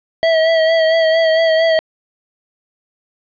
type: tone with vibrato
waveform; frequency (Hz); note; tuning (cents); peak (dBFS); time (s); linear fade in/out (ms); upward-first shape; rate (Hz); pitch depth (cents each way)
square; 648; E5; -30; -11; 0.23-1.79; 0; sine; 4.4; 32
effects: resampled to 11025 Hz + 8-bit